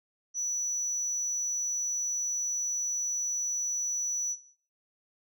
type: tone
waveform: sine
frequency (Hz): 5920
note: F#8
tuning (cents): 0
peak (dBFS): -26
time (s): 0.34-4.36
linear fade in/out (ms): 50
effects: noise-tail reverb RT60 0.5 s tail -17 dB re dry + tanh soft clip ceiling -28 dBFS